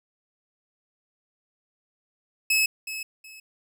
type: tone with echo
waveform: sawtooth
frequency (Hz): 2586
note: E7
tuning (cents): -34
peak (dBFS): -16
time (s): 2.5-2.66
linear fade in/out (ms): 5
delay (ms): 370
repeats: 2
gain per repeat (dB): -12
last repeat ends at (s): 3.4
effects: none